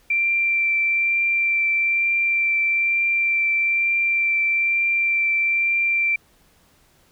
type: tone with vibrato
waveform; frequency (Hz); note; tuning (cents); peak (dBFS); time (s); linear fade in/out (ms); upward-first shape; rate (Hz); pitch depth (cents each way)
sine; 2354; D7; +3; -17; 0.1-6.16; 5; triangle; 1.1; 11
effects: pink hiss -58 dBFS RMS until 7.11 s